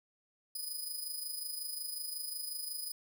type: tone with amplitude modulation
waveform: 10% pulse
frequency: 4989 Hz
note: D#8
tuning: 4 cents sharp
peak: -29 dBFS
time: 0.55-2.92 s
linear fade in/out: 5 ms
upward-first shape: sine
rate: 25.5 Hz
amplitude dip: 55%
effects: none